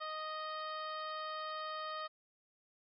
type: harmonic tone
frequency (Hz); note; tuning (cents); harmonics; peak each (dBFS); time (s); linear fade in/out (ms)
622.3; D#5; 0; 1 / 2 / 3 / 4 / 5 / 6 / 7 / 8; -46 / -41 / -50 / -59 / -53 / -56 / -53 / -62; 0-2.08; 20
effects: none